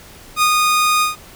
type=tone with ADSR envelope; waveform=sawtooth; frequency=1233 Hz; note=D#6; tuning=16 cents flat; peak=-7 dBFS; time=0.36-1.16 s; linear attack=62 ms; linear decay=62 ms; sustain=-2 dB; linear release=140 ms; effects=pink hiss -41 dBFS RMS until 1.35 s